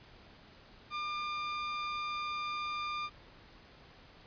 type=tone; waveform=sawtooth; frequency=1199 Hz; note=D6; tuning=36 cents sharp; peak=-31 dBFS; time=0.9-3.1 s; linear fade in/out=50 ms; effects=pink hiss -57 dBFS RMS until 4.26 s + resampled to 11025 Hz